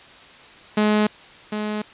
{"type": "tone with echo", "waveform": "sawtooth", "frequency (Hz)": 211.7, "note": "G#3", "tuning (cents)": 33, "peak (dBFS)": -12, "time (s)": [0.77, 1.07], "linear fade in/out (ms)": 5, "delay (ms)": 750, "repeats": 1, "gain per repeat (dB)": -8, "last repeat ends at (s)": 1.82, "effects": ["white hiss -45 dBFS RMS until 1.93 s", "resampled to 8000 Hz"]}